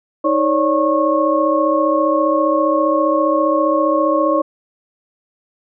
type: tone cluster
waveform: sine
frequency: 314.5 / 547 / 582 / 1093 Hz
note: D#4 / C#5 / D5 / C#6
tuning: +19 / -23 / -16 / -25 cents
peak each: -18 dBFS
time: 0.24-4.42 s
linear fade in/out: 10 ms
effects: none